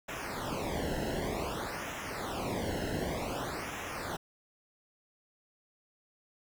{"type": "noise with flanger", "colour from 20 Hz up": "brown", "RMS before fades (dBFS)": -36, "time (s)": [0.08, 4.17], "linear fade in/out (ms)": 10, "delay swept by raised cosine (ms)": [0.22, 0.86], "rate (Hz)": 0.54, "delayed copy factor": -1, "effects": []}